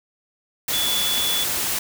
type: tone in noise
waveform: sine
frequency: 3437 Hz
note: A7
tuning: 41 cents flat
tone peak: -22 dBFS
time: 0.73-1.44 s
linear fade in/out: 5 ms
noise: white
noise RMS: -24 dBFS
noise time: 0.68-1.79 s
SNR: -1 dB
effects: none